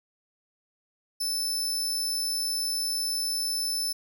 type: tone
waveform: sawtooth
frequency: 5274 Hz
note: E8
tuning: in tune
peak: -24 dBFS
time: 1.2-3.93 s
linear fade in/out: 10 ms
effects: none